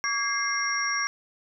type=tone cluster; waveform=sine; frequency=1147 / 1633 / 2110 / 5600 Hz; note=D6 / G#6 / C7 / F8; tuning=-41 / -30 / +14 / +4 cents; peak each=-30 dBFS; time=0.04-1.07 s; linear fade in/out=0 ms; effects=none